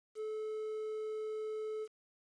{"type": "tone with quantisation", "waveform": "triangle", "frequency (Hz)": 432.8, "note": "A4", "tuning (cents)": -29, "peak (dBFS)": -35, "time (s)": [0.15, 1.88], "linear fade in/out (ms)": 50, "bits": 10, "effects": ["resampled to 22050 Hz"]}